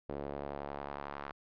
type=tone with band-pass filter sweep; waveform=sawtooth; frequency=71 Hz; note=C#2; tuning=42 cents sharp; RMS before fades=-42 dBFS; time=0.09-1.32 s; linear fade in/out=5 ms; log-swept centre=470 to 1200 Hz; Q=1.5; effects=resampled to 11025 Hz

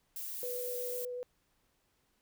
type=noise; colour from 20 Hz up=violet; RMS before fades=-41 dBFS; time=0.16-1.05 s; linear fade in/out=2 ms
type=tone with vibrato; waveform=sine; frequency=493.9 Hz; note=B4; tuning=in tune; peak=-37 dBFS; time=0.43-1.23 s; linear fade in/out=0 ms; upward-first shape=sine; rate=8.1 Hz; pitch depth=9 cents each way
effects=pink hiss -75 dBFS RMS until 2.21 s

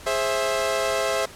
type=chord; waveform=sawtooth; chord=Ab augmented; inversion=none; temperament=equal with one note detuned; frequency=415.3 / 529.3 / 659.3 Hz; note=Ab4 / C5 / E5; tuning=0 / +20 / 0 cents; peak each=-25 / -22 / -21 dBFS; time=0.06-1.26 s; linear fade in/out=10 ms; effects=pink hiss -43 dBFS RMS until 1.35 s + low-pass 11000 Hz 12 dB/octave

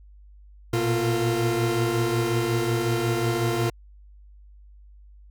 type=tone cluster; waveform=40% pulse; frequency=115.8 / 121.3 / 347.6 / 451 Hz; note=A#2 / B2 / F4 / A4; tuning=-11 / -31 / -8 / +43 cents; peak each=-29 / -26 / -24 / -31 dBFS; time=0.73-3.7 s; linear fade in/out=5 ms; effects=added 50 Hz sine -46 dBFS peak until 5.3 s

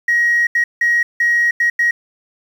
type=tone bursts at uneven times; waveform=sine; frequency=1893 Hz; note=A#6; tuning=26 cents sharp; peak=-10 dBFS; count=6; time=0.08-0.47 / 0.55-0.64 / 0.81-1.03 / 1.2-1.51 / 1.6-1.7 / 1.79-1.91 s; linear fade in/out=5 ms; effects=tanh soft clip ceiling -8 dBFS + 7-bit

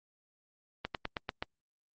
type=slowing click train; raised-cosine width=0.3 ms; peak=-17 dBFS; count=6; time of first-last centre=0.85-1.425 s; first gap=98 ms; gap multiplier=1.08; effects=low-pass 5000 Hz 12 dB/octave + Opus 32 kbps

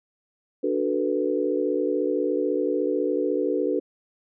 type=chord; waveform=sine; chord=B minor seventh; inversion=first; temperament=equal; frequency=293.7 / 370 / 440 / 493.9 Hz; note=D4 / F#4 / A4 / B4; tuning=0 / 0 / 0 / 0 cents; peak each=-27 dBFS; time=0.63-3.8 s; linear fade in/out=10 ms; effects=none

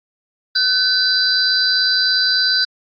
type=tone cluster; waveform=sine; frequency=1518 / 4003 / 4669 / 4852 Hz; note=F#6 / B7 / D8 / D#8; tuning=+44 / +23 / -11 / -44 cents; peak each=-19 dBFS; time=0.55-2.65 s; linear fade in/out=10 ms; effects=AAC 64 kbps

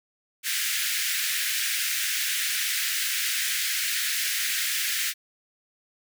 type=high-pass noise; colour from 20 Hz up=pink; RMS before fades=-27 dBFS; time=0.43-5.14 s; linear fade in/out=50 ms; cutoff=1600 Hz; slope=48 dB/octave; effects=none

